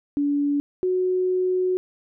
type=tone pair in turn; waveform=sine; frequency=287.1 / 367.9 Hz; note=D4 / F#4; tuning=-39 / -10 cents; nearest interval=major third; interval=429 cents; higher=second; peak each=-19 dBFS; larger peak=neither; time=0.17-0.6 / 0.83-1.77 s; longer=second; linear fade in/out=0 ms; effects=none